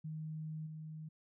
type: tone with level steps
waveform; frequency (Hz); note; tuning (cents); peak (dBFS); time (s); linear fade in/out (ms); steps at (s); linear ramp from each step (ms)
sine; 156.3; D#3; +8; -40 / -44; 0.04-1.09; 10; 0.66; 10
effects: none